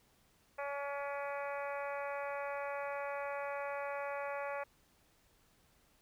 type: harmonic tone with a mistuned harmonic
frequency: 282.7 Hz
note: C#4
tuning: 34 cents sharp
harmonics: 2 / 3 / 4 / 5 / 6 / 7 / 8 / 9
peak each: -40 / -44 / -46 / -48 / -50 / -51 / -52 / -53 dBFS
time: 0.58-4.64 s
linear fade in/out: 10 ms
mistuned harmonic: 9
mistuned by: -32 cents
effects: pink hiss -70 dBFS RMS until 6.01 s